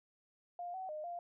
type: tone with pitch steps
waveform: sine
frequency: 703 / 754 / 612 / 696 Hz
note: F5 / F#5 / D#5 / F5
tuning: +11 / +32 / -29 / -6 cents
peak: -40 dBFS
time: 0.59-1.19 s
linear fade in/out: 2 ms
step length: 150 ms
effects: none